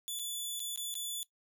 15% pulse tone with dropouts, 3465 Hz, A7, 27 cents flat, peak -29 dBFS, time 0.08-1.23 s, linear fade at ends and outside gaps 0 ms, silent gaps 0.19-0.195 / 0.595-0.602 / 0.76-0.775 / 0.941-0.953 s, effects noise-tail reverb RT60 0.1 s tail -18 dB re dry

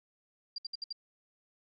sine tone bursts, 4766 Hz, D8, 25 cents sharp, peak -35 dBFS, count 5, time 0.56-0.927 s, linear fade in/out 5 ms, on 23 ms, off 63 ms, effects none

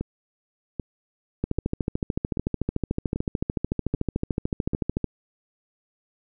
two click trains, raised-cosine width 3 ms, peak -15 / -11 dBFS, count 7 / 50, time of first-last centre 0.01-4.734 / 1.44-5.043 s, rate 1.27 / 13.6 Hz, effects none

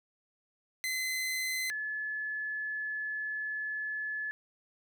sawtooth / sine tone pair in turn, 2045 / 1719.6 Hz, C7 / A6, -40 / -40 cents, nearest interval minor third, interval 300 cents, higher first, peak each -28 / -33 dBFS, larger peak first, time 0.84-1.7 / 1.7-4.31 s, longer second, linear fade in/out 0 ms, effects none

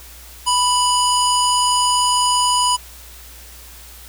harmonic tone, 987.8 Hz, B5, in tune, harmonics 1 / 3 / 5 / 7 / 9 / 10, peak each -16 / -21 / -23 / -24 / -26 / -26 dBFS, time 0.46-2.77 s, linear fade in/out 20 ms, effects added 60 Hz sine -41 dBFS peak until 4.08 s + white hiss -41 dBFS RMS until 4.08 s

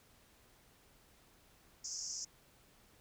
pink band-pass noise, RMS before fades -43 dBFS, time 1.84-2.25 s, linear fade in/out 10 ms, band 5100 to 7100 Hz, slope 96 dB/octave, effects pink hiss -66 dBFS RMS until 3 s

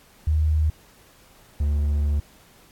sine / triangle tone pair in turn, 77.4 / 72.98 Hz, D#2 / D2, -9 / -10 cents, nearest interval minor second, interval 101 cents, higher first, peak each -17 dBFS, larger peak neither, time 0.27-0.7 / 1.6-2.2 s, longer second, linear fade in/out 5 ms, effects pink hiss -54 dBFS RMS until 2.71 s + AAC 64 kbps

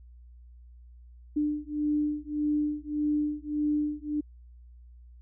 sine beating tone pair, 297.2 / 298.9 Hz, D4 / D4, +21 / +31 cents, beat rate 1.7 Hz, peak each -29 dBFS, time 1.36-4.21 s, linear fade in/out 10 ms, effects added 60 Hz sine -48 dBFS peak until 5.21 s

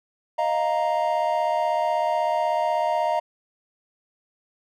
triangle chord, Eb suspended second, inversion none, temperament equal, 622.3 / 698.5 / 932.3 Hz, Eb5 / F5 / Bb5, 0 / 0 / 0 cents, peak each -23 dBFS, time 0.38-3.2 s, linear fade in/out 10 ms, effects none

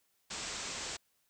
white low-pass noise, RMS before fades -41 dBFS, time 0.3-0.97 s, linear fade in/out 10 ms, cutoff 8100 Hz, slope 96 dB/octave, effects white hiss -75 dBFS RMS until 1.29 s

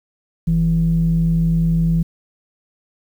sine tone pair together, 45.89 / 164.81 Hz, F#1 / E3, -14 / 0 cents, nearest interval octave + minor seventh, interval 2214 cents, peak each -20 / -13 dBFS, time 0.47-2.03 s, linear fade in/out 10 ms, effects tanh soft clip ceiling -8 dBFS + 8-bit

